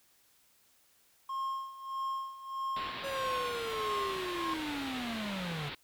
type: tone with tremolo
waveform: triangle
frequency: 1072 Hz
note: C6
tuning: 42 cents sharp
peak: -30 dBFS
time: 1.29-4.54 s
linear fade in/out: 5 ms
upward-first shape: sine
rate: 1.6 Hz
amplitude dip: 80%
type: low-pass noise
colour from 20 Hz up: white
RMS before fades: -42 dBFS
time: 2.76-5.75 s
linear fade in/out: 5 ms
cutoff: 4000 Hz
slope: 48 dB/octave
type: linear sweep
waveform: square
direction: down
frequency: 554.4 to 138.9 Hz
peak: -37 dBFS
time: 3.03-5.7 s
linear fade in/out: 20 ms
effects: white hiss -67 dBFS RMS until 5.83 s